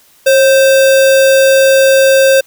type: tone with sample-and-hold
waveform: sine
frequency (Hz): 539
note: C#5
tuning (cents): -49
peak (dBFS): -4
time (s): 0.26-2.41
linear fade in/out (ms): 10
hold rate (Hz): 2100
effects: white hiss -47 dBFS RMS until 2.46 s